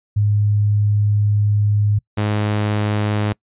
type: tone pair in turn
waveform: sine / sawtooth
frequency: 103.83 / 104.85 Hz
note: G#2 / G#2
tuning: 0 / +17 cents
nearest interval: unison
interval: 17 cents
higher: second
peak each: -13 dBFS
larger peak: neither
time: 0.16-1.99 / 2.17-3.33 s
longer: first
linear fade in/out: 10 ms
effects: noise-tail reverb RT60 0.1 s tail -25 dB re dry + resampled to 8000 Hz